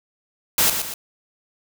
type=noise with echo; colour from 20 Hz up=white; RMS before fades=-17 dBFS; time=0.58-0.7 s; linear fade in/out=2 ms; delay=120 ms; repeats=2; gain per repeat=-7 dB; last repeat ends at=0.94 s; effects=none